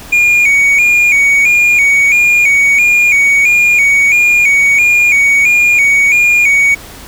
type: tone with vibrato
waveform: triangle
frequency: 2330 Hz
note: D7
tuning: 14 cents flat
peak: -4 dBFS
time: 0.12-6.75 s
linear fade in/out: 10 ms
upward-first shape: square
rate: 1.5 Hz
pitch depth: 67 cents each way
effects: pink hiss -32 dBFS RMS until 7.07 s